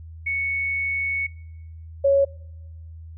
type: tone pair in turn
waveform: sine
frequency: 2217 / 554.2 Hz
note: C#7 / C#5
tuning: 0 / -1 cents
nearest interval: 2 octaves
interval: 2401 cents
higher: first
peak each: -22 / -14 dBFS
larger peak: second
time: 0.26-1.27 / 2.04-2.25 s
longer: first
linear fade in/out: 10 ms
effects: noise-tail reverb RT60 1.0 s tail -25 dB re dry + added 81 Hz sine -37 dBFS peak until 3.17 s